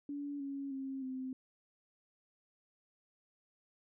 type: tone with pitch steps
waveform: sine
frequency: 286.3 / 277.2 / 268.4 / 259.8 Hz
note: D4 / C#4 / C4 / C4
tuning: -44 / 0 / +44 / -12 cents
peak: -38 dBFS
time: 0.09-1.33 s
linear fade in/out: 2 ms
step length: 310 ms
effects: none